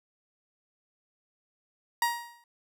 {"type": "tone with exponential decay", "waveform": "30% pulse", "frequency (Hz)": 946, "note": "A#5", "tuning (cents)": 25, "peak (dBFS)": -19, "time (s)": [2.02, 2.44], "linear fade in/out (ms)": 2, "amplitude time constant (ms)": 90, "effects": []}